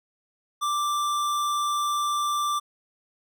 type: tone with hard clipping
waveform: sine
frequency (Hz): 1177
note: D6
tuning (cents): +3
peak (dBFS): -25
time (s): 0.61-2.6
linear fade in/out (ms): 20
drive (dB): 18
effects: none